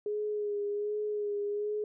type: tone with vibrato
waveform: sine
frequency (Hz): 415.3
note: G#4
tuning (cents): 0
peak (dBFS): -30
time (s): 0.06-1.84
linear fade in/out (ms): 2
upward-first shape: sine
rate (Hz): 1.3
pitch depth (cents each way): 28
effects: none

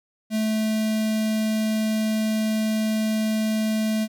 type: tone with notch filter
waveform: square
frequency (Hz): 217.7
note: A3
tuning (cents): -18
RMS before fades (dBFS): -23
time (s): 0.3-4.08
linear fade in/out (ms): 50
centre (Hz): 1200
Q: 1.2
effects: none

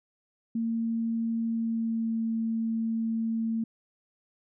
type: tone with pitch glide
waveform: sine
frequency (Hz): 228.2 to 225.7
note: A#3 to A3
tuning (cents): -37 to +44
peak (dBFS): -26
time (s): 0.55-3.64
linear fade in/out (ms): 5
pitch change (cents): -19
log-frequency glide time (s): 1.46-2.21
effects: none

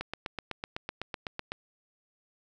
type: click train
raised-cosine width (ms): 0.3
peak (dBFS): -18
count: 13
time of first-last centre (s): 0.01-1.519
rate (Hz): 7.95
effects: none

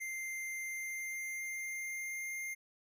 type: tone with pitch glide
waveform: square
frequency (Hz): 2093 to 2111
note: C7 to C7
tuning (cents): 0 to +15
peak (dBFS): -39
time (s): 0-2.55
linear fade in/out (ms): 20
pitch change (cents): +15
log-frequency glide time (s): 0.64-2.31
effects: none

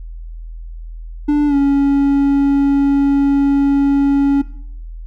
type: tone with pitch glide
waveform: triangle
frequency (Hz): 293.7 to 279.5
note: D4 to C#4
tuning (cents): 0 to +14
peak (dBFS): -8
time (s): 1.28-4.42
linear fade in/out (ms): 10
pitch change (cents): -86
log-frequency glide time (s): 1.47-1.55
effects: noise-tail reverb RT60 0.6 s tail -17 dB re dry + added 41 Hz sine -27 dBFS peak until 5.06 s

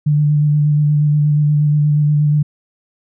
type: tone with vibrato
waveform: sine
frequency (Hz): 148.6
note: D3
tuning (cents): +21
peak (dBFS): -10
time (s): 0.06-2.43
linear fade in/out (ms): 10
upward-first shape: square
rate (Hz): 8.4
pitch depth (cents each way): 16
effects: none

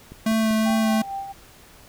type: click train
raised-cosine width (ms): 3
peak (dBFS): -26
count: 4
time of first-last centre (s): 0.12-0.704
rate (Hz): 5.14
type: tone with vibrato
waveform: square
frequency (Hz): 220.3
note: A3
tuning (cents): +2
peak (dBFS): -19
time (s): 0.26-1.02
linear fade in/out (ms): 5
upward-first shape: sine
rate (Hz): 2.6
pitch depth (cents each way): 13
type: tone with tremolo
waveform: sine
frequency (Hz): 787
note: G5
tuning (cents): +7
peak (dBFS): -26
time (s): 0.65-1.33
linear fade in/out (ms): 20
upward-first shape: sine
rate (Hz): 4.4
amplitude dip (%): 55
effects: pink hiss -49 dBFS RMS until 1.88 s

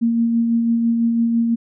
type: tone with tremolo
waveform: sine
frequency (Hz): 231.7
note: A#3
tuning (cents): -10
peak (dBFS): -13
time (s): 0.01-1.56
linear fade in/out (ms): 20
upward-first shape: sine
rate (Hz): 6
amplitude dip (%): 30
effects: none

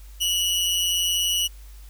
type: tone with amplitude modulation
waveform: sawtooth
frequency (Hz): 2928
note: F#7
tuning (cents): -19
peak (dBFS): -15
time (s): 0.2-1.48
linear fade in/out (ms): 20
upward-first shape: sine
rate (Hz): 181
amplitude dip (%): 55
effects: added 50 Hz sine -40 dBFS peak until 1.89 s + white hiss -54 dBFS RMS until 1.89 s

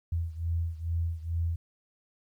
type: beating tone pair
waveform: sine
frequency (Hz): 82.9 / 85.2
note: E2 / F2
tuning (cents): +10 / -42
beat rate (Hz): 2.3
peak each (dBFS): -30 / -33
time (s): 0.12-1.56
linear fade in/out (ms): 5
effects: 11-bit

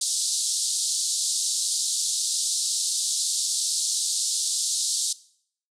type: band-pass noise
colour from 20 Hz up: white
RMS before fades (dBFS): -26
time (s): 0.01-5.13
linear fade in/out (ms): 5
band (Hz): 3800 to 9400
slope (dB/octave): 48
effects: noise-tail reverb RT60 0.6 s tail -19 dB re dry

